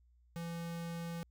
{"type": "tone", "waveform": "square", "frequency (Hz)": 168.6, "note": "E3", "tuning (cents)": 39, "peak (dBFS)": -40, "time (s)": [0.36, 1.23], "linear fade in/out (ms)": 0, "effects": ["added 60 Hz sine -64 dBFS peak until 1.3 s"]}